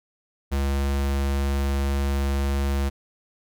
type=tone; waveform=square; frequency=69.3 Hz; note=C#2; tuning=in tune; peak=-22 dBFS; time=0.51-2.9 s; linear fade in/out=20 ms; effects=none